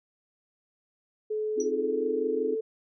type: tone with pitch glide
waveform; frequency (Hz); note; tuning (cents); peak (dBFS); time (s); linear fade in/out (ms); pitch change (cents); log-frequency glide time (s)
sine; 429 to 442.3; A4 to A4; -44 to +9; -27; 1.3-2.61; 10; +53; 1.61-2.03
type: chord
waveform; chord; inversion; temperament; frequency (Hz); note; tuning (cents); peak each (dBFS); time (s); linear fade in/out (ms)
sine; F minor seventh; second; equal with one note detuned; 261.6 / 311.1 / 349.2 / 416.7; C4 / Eb4 / F4 / Ab4; 0 / 0 / 0 / +6; -35 / -36 / -36 / -32; 1.56-2.56; 20
type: tone with exponential decay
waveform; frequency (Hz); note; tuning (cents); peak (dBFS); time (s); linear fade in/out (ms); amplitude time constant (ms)
sine; 5840; F#8; -24; -32; 1.6-1.71; 2; 23
effects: none